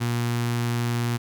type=tone with notch filter; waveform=sawtooth; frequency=119.2 Hz; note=A#2; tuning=39 cents sharp; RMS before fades=-25 dBFS; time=0-1.18 s; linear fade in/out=20 ms; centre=550 Hz; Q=1.5; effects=none